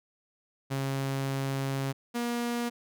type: tone pair in turn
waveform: sawtooth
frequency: 136 / 238.4 Hz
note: C#3 / A#3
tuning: -33 / +39 cents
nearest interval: minor seventh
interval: 972 cents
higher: second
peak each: -25 dBFS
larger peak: neither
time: 0.7-1.93 / 2.14-2.7 s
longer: first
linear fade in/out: 20 ms
effects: none